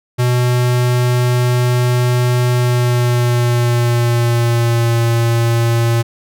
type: tone with pitch glide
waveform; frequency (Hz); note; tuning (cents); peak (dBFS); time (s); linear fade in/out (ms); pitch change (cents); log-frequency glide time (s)
square; 123.47 to 116.54; B2 to A#2; 0 to 0; -12; 0.18-6.03; 20; -100; 2.52-4.99
effects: none